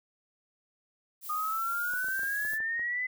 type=noise; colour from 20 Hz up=violet; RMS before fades=-41 dBFS; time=1.21-2.59 s; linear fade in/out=50 ms
type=exponential sweep; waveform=sine; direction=up; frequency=1220 to 2029 Hz; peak=-29 dBFS; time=1.29-3.07 s; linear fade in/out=10 ms
type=clicks; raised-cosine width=1 ms; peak=-35 dBFS; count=9; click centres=1.938 / 2.044 / 2.085 / 2.194 / 2.233 / 2.451 / 2.534 / 2.604 / 2.795 s
effects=none